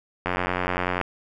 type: click train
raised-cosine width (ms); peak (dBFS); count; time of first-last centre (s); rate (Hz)
0.5; -9; 69; 0.26-1.013; 90.3
effects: none